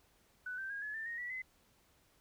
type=tone with pitch steps; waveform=sine; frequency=1492 / 1559.9 / 1630.8 / 1705 / 1782.5 / 1863.6 / 1948.3 / 2037 Hz; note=F#6 / G6 / G#6 / G#6 / A6 / A#6 / B6 / C7; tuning=+14 / -9 / -32 / +45 / +22 / -1 / -24 / -47 cents; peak=-39 dBFS; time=0.46-1.42 s; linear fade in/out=5 ms; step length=120 ms; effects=pink hiss -70 dBFS RMS until 2.2 s

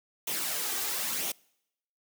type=noise with flanger; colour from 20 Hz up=white; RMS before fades=-32 dBFS; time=0.27-1.32 s; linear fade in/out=5 ms; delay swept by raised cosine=0.31 to 2.61 ms; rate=1 Hz; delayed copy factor=+0.5; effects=noise-tail reverb RT60 0.8 s tail -26 dB re dry + high-pass 200 Hz 12 dB/octave

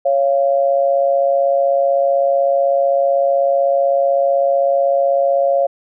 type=tone pair together; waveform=sine; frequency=554.4 / 690.3 Hz; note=C#5 / F5; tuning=0 / -20 cents; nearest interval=major third; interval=380 cents; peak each=-13 / -17 dBFS; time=0.05-5.67 s; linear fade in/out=10 ms; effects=none

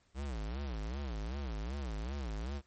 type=tone with vibrato; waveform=square; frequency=60.9 Hz; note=B1; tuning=24 cents flat; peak=-37 dBFS; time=0.14-2.62 s; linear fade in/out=50 ms; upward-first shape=sine; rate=2.6 Hz; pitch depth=290 cents each way; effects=pink hiss -72 dBFS RMS until 2.66 s + MP3 32 kbps

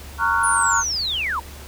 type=chord; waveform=sine; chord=Gb major seventh; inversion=first; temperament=just; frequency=925 / 1110 / 1387.5 / 1480 Hz; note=Bb5 / Db6 / F6 / Gb6; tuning=-14 / +2 / -12 / 0 cents; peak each=-22 dBFS; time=0.18-0.84 s; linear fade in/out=50 ms
type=linear sweep; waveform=sine; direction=down; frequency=9956 to 855 Hz; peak=-21 dBFS; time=0.43-1.4 s; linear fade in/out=10 ms
effects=added 71 Hz sine -37 dBFS peak until 1.67 s + pink hiss -41 dBFS RMS until 1.67 s

